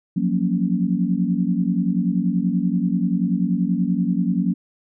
sine chord, Gb major seventh, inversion third, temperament equal, 174.61 / 185 / 233.1 / 277.2 Hz, F3 / Gb3 / Bb3 / Db4, 0 / 0 / 0 / 0 cents, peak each -23 / -21 / -24 / -26 dBFS, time 0.16-4.54 s, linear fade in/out 10 ms, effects none

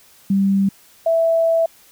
sine tone pair in turn, 196 / 659.3 Hz, G3 / E5, 0 / 0 cents, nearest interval octave + major sixth, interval 2100 cents, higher second, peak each -13 / -13 dBFS, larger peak neither, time 0.3-0.69 / 1.06-1.66 s, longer second, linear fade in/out 5 ms, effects white hiss -50 dBFS RMS until 1.91 s

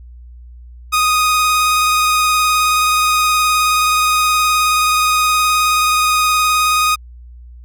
sawtooth tone with vibrato, 1244.5 Hz, D#6, in tune, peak -8 dBFS, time 0.92-6.96 s, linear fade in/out 20 ms, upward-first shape square, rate 19 Hz, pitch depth 11 cents each way, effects added 60 Hz sine -34 dBFS peak until 7.64 s

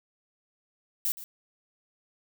violet noise with echo, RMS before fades -28 dBFS, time 1.05-1.12 s, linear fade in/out 0 ms, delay 120 ms, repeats 1, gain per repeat -14 dB, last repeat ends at 1.24 s, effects none

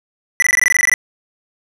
square tone bursts, 1975.5 Hz, B6, in tune, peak -10 dBFS, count 13, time 0.4-0.939 s, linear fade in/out 0 ms, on 23 ms, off 20 ms, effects low-pass 11000 Hz 12 dB/octave

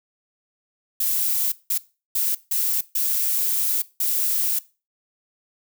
violet noise bursts at uneven times, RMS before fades -22 dBFS, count 6, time 1-1.52 / 1.7-1.78 / 2.15-2.35 / 2.51-2.81 / 2.95-3.82 / 4-4.59 s, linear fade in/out 5 ms, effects noise-tail reverb RT60 0.3 s tail -19 dB re dry

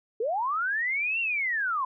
sine linear two-way sweep, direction up then down, 415.3 to 2777 to 992 Hz, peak -25 dBFS, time 0.2-1.85 s, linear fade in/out 5 ms, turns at 1.2 s, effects none

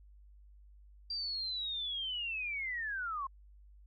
sine linear sweep, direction down, 4745 to 1046.5 Hz, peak -35 dBFS, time 1.1-3.27 s, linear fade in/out 5 ms, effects added 50 Hz sine -55 dBFS peak until 3.86 s + AAC 32 kbps

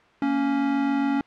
square tone pair together, 231.2 / 278.6 Hz, A#3 / C#4, -14 / +9 cents, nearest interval minor third, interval 323 cents, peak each -30 / -22 dBFS, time 0.22-1.21 s, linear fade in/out 2 ms, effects white hiss -55 dBFS RMS until 1.26 s + low-pass 2000 Hz 12 dB/octave

